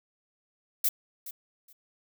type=noise with echo; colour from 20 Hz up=violet; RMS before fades=-25 dBFS; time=0.84-0.89 s; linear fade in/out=5 ms; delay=420 ms; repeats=2; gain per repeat=-15 dB; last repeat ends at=1.73 s; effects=none